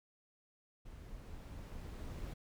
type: noise with level ramp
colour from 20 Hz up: brown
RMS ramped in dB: -52 to -43 dBFS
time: 0.85-2.34 s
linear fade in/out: 10 ms
effects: none